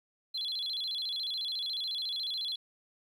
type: tone with vibrato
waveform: sine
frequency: 3729 Hz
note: A#7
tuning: in tune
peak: -31 dBFS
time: 0.34-2.56 s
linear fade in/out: 10 ms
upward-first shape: square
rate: 14 Hz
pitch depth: 170 cents each way
effects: tanh soft clip ceiling -29 dBFS + 11-bit